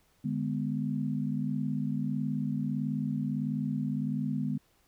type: chord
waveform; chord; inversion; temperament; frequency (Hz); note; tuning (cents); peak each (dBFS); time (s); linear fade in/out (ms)
sine; G# diminished; second; just; 149.51 / 207.7 / 249.2; D3 / G#3 / B3; +31 / 0 / +16; -33; 0.24-4.58; 10
effects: pink hiss -68 dBFS RMS until 4.87 s